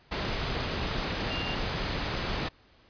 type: tone in noise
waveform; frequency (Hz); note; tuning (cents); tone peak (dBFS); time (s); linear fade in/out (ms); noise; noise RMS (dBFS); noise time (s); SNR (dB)
sine; 2794; F7; 0; -35; 1.3-1.55; 10; pink; -31; 0.11-2.49; -7
effects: pink hiss -60 dBFS RMS until 2.89 s + resampled to 11025 Hz